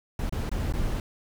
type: noise with dropouts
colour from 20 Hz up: brown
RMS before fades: -28 dBFS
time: 0.19-1 s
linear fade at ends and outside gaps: 2 ms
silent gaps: 0.295-0.324 / 0.494-0.515 / 0.725-0.736 s
effects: none